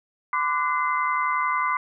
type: tone cluster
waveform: sine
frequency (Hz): 1018 / 1169 / 1483 / 2058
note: C6 / D6 / F#6 / C7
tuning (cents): -48 / -8 / +4 / -29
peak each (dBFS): -25 / -25 / -32 / -28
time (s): 0.33-1.77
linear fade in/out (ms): 2
effects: none